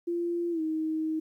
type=tone with pitch glide; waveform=sine; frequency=344.1 to 315.5 Hz; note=F4 to D#4; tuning=-26 to +24 cents; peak=-27 dBFS; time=0.07-1.2 s; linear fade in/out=10 ms; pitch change=-150 cents; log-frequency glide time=0.51-0.61 s; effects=11-bit